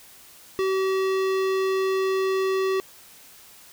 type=tone with hard clipping; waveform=sine; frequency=382 Hz; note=G4; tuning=45 cents flat; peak=-23 dBFS; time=0.59-2.8 s; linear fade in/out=0 ms; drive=18 dB; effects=white hiss -49 dBFS RMS until 3.72 s